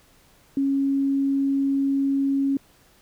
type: tone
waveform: sine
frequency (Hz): 275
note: C#4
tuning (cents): -14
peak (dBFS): -19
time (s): 0.57-2.57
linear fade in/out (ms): 2
effects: pink hiss -57 dBFS RMS until 3.01 s